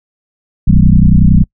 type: tone with frequency modulation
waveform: sine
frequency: 103.4 Hz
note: G#2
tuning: 7 cents flat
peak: -3 dBFS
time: 0.67-1.44 s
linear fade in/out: 10 ms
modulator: 31 Hz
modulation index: 3.5
effects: noise-tail reverb RT60 0.1 s tail -26 dB re dry